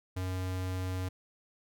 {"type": "tone", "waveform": "square", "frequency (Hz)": 92.5, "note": "F#2", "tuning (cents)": 0, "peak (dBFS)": -33, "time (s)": [0.16, 1.09], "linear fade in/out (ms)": 10, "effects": []}